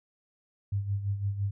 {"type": "tone with tremolo", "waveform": "sine", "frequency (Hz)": 100, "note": "G2", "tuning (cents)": 35, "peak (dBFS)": -25, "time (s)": [0.72, 1.51], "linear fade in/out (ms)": 5, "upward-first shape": "sine", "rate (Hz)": 5.9, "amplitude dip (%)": 65, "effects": []}